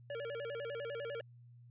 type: tone with vibrato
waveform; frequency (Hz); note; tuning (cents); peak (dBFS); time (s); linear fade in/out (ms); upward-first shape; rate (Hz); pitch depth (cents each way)
square; 514; C5; -31; -40; 0.1-1.21; 2; square; 10; 190
effects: added 120 Hz sine -55 dBFS peak until 1.7 s + resampled to 8000 Hz